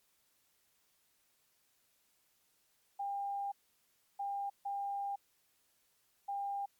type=tone bursts at uneven times; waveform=sine; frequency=800 Hz; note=G5; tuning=35 cents sharp; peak=-35 dBFS; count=4; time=2.99-3.52 / 4.19-4.5 / 4.65-5.16 / 6.28-6.66 s; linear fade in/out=10 ms; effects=white hiss -74 dBFS RMS until 6.79 s + MP3 96 kbps